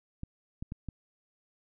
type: clicks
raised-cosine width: 5 ms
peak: -25 dBFS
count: 4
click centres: 0.234 / 0.625 / 0.721 / 0.887 s
effects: none